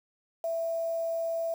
sine tone with quantisation, 662 Hz, E5, 7 cents sharp, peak -28 dBFS, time 0.44-1.54 s, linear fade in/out 2 ms, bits 8, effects none

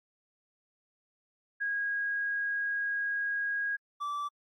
sine / triangle tone pair in turn, 1641 / 1161.8 Hz, G#6 / D6, -21 / -19 cents, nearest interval tritone, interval 598 cents, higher first, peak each -29 / -30 dBFS, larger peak first, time 1.6-3.77 / 4-4.29 s, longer first, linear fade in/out 20 ms, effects AAC 48 kbps

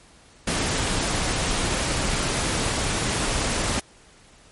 pink noise, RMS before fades -24 dBFS, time 0.47-3.8 s, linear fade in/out 5 ms, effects pink hiss -52 dBFS RMS until 4.51 s + MP3 48 kbps

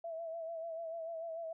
sine tone with vibrato, 659.3 Hz, E5, in tune, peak -39 dBFS, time 0.04-1.53 s, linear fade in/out 5 ms, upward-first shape sine, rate 6.8 Hz, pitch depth 45 cents each way, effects none

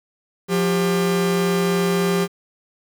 45% pulse tone pair together, 176.98 / 397.3 Hz, F3 / G4, +23 / +23 cents, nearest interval octave + major second, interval 1400 cents, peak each -20 dBFS, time 0.48-2.28 s, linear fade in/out 50 ms, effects 8-bit

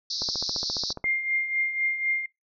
pink band-pass noise, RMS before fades -30 dBFS, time 0.1-0.93 s, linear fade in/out 5 ms, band 4000 to 5600 Hz, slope 96 dB/octave
click train, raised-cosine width 1 ms, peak -21 dBFS, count 13, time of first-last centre 0.22-1.042 s, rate 14.6 Hz
sine tone with tremolo, 2112 Hz, C7, 16 cents sharp, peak -21 dBFS, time 1.04-2.26 s, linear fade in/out 5 ms, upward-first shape triangle, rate 4 Hz, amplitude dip 70%
effects noise-tail reverb RT60 0.2 s tail -24 dB re dry

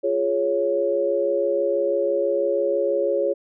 sine chord, Db major, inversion first, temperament equal, 349.2 / 415.3 / 554.4 Hz, F4 / Ab4 / Db5, 0 / 0 / 0 cents, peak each -26 / -24 / -21 dBFS, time 0.03-3.34 s, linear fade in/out 20 ms, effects none

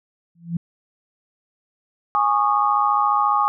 sine tone with exponential growth, 169.3 Hz, E3, 46 cents sharp, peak -17 dBFS, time 0.35-0.57 s, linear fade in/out 5 ms, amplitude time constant 46 ms
sine chord, Ab suspended fourth, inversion none, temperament equal with one note detuned, 830.6 / 1108.7 / 1223.1 Hz, Ab5 / Db6 / Eb6, 0 / 0 / -30 cents, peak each -20 dBFS, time 2.15-3.48 s, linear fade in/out 0 ms
effects none

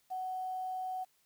sine tone with quantisation, 745 Hz, F#5, 12 cents sharp, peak -35 dBFS, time 0.1-1.05 s, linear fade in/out 20 ms, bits 10, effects white hiss -72 dBFS RMS until 1.25 s

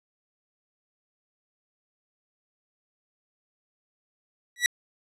sawtooth tone with exponential growth, 1943 Hz, B6, 29 cents flat, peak -11 dBFS, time 4.56-4.66 s, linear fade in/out 1 ms, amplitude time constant 20 ms, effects low-pass 10000 Hz 12 dB/octave

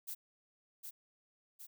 violet noise with echo, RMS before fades -42 dBFS, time 0.07-0.15 s, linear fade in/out 20 ms, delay 760 ms, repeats 2, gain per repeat -4 dB, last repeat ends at 1.67 s, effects none

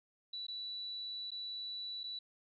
sine tone with dropouts, 3949 Hz, B7, 1 cent flat, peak -40 dBFS, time 0.33-2.19 s, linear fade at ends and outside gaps 5 ms, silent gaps 0.468-0.482 / 1.306-1.316 / 2.034-2.039 s, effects none

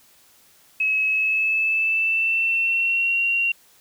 sine tone with pitch glide, 2570 to 2754 Hz, E7 to F7, -45 to -25 cents, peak -18 dBFS, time 0.8-3.52 s, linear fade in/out 5 ms, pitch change +120 cents, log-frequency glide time 1.07-3.23 s, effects white hiss -55 dBFS RMS until 3.8 s

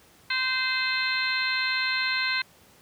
harmonic tone, 517 Hz, C5, 21 cents flat, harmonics 2 / 3 / 4 / 5 / 6 / 7 / 8, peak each -35 / -29 / -29 / -32 / -41 / -37 / -30 dBFS, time 0.3-2.42 s, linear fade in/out 5 ms, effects pink hiss -56 dBFS RMS until 2.81 s + high-pass 80 Hz 12 dB/octave

